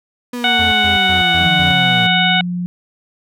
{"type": "linear sweep", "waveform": "35% pulse", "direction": "down", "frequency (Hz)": [246.9, 112.9], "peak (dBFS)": -20, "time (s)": [0.33, 2.07], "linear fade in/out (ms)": 5}
{"type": "harmonic tone", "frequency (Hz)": 740, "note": "F#5", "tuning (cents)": 0, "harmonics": [1, 2, 3, 4, 5], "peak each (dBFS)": [-18, -18, -18, -18, -18], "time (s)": [0.44, 2.41], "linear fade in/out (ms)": 2}
{"type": "tone bursts", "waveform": "square", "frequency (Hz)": 85.3, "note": "F2", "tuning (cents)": -40, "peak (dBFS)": -23, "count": 5, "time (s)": [0.59, 1.72], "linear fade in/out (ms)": 5, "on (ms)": 130, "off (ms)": 120}
{"type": "tone with pitch glide", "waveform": "sine", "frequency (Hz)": [174.5, 177.45], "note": ["F3", "F3"], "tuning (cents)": [-1, 28], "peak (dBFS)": -18, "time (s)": [1.41, 2.66], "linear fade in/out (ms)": 0, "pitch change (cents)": 29, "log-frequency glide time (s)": [1.77, 2.33]}
{"effects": []}